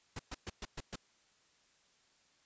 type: noise bursts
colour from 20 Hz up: pink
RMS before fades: -42 dBFS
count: 6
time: 0.16-0.958 s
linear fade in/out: 5 ms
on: 33 ms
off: 120 ms
effects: white hiss -70 dBFS RMS until 2.45 s + resampled to 16000 Hz